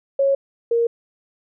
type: tone pair in turn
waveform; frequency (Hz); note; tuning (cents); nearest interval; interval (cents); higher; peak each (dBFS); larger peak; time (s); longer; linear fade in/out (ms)
sine; 550 / 466.6; C#5 / A#4; -14 / +2; minor third; 284; first; -14 / -15; first; 0.19-0.35 / 0.71-0.87; neither; 5
effects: none